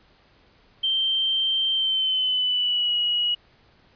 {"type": "tone with pitch glide", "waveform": "sine", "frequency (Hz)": [3136, 2909], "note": ["G7", "F#7"], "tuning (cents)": [0, -30], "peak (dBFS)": -20, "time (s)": [0.83, 3.35], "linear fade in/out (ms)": 10, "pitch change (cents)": -130, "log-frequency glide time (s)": [1.73, 2.94], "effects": ["pink hiss -58 dBFS RMS until 3.95 s", "resampled to 11025 Hz"]}